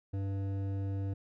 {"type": "tone with hard clipping", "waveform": "sine", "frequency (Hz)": 98, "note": "G2", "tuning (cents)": 0, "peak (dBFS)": -34, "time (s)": [0.13, 1.14], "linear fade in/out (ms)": 10, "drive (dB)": 11, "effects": []}